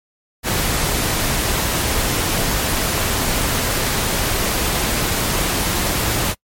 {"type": "noise", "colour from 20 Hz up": "pink", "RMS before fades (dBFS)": -19, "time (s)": [0.43, 6.35], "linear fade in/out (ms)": 50, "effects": ["noise-tail reverb RT60 0.1 s tail -26 dB re dry", "MP3 64 kbps"]}